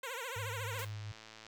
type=tone with vibrato; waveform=10% pulse; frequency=498.1 Hz; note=B4; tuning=15 cents sharp; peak=-31 dBFS; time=0.03-0.85 s; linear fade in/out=5 ms; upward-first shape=triangle; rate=14 Hz; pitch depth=190 cents each way
type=tone with tremolo; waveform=sine; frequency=103.83 Hz; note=G#2; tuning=in tune; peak=-39 dBFS; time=0.36-1.12 s; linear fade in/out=5 ms; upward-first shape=triangle; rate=4.1 Hz; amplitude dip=25%
type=click train; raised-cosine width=0.2 ms; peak=-34 dBFS; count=82; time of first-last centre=0.73-1.466 s; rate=110 Hz
type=noise with exponential decay; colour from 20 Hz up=white; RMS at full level=-43 dBFS; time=0.79-0.95 s; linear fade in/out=2 ms; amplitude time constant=33 ms
effects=none